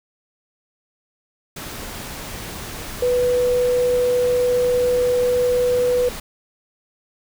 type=tone in noise; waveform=sine; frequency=493.9 Hz; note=B4; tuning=in tune; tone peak=-15 dBFS; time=3.02-6.09 s; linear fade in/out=5 ms; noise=pink; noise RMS=-32 dBFS; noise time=1.56-6.2 s; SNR=+14 dB; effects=none